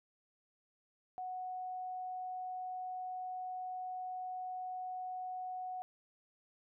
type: tone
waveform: sine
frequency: 738 Hz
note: F#5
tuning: 5 cents flat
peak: -39 dBFS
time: 1.18-5.82 s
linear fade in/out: 0 ms
effects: none